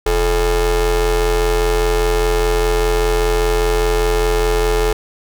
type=ring-modulated tone; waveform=45% pulse; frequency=194.5 Hz; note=G3; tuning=13 cents flat; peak=-10 dBFS; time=0.06-4.93 s; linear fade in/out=5 ms; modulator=237 Hz; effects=none